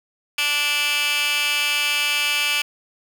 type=tone with high-pass filter; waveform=15% pulse; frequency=292.4 Hz; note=D4; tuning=7 cents flat; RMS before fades=-21 dBFS; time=0.38-2.62 s; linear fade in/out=5 ms; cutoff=2300 Hz; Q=3.3; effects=none